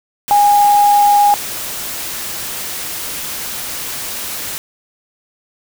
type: tone in noise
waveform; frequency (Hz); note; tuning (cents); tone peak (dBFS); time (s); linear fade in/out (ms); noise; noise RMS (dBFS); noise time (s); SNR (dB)
sine; 820; G#5; -22; -7; 0.31-1.34; 0; white; -24; 0.28-4.58; +14
effects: none